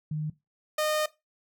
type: tone pair in turn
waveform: sine / sawtooth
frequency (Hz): 153.2 / 612.8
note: D#3 / D#5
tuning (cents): -27 / -27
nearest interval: 2 octaves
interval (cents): 2400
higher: second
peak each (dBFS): -28 / -21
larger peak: second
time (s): 0.11-0.3 / 0.78-1.06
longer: second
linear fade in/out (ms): 5
effects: noise-tail reverb RT60 0.2 s tail -17 dB re dry